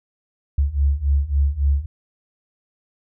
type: beating tone pair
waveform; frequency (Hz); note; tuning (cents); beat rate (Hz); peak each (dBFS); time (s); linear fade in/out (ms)
sine; 68.5 / 72.1; C#2 / D2; -20 / -31; 3.6; -20 / -18; 0.58-1.86; 5
effects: none